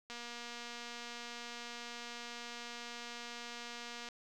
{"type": "click train", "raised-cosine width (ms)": 0.2, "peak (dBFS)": -29, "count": 950, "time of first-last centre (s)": [0.1, 4.087], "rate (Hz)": 238, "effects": []}